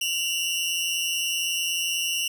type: tone pair together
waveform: sawtooth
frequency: 2756 / 2927 Hz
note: F7 / F#7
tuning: -24 / -19 cents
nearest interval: minor second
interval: 105 cents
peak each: -24 / -24 dBFS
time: 0.01-2.28 s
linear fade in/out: 5 ms
effects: none